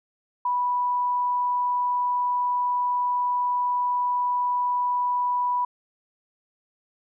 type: tone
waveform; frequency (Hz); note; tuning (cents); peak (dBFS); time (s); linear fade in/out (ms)
sine; 984; B5; -7; -21; 0.45-5.65; 5
effects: none